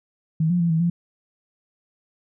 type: tone with pitch steps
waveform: sine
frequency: 159.5 / 176.6 / 169.6 / 161.5 / 171.9 Hz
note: D#3 / F3 / E3 / E3 / F3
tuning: +43 / +20 / +50 / -35 / -27 cents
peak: -17 dBFS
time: 0.4-0.9 s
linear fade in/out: 5 ms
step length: 100 ms
effects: none